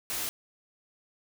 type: noise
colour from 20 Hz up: white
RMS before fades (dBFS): -33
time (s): 0.1-0.29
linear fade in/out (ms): 0
effects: none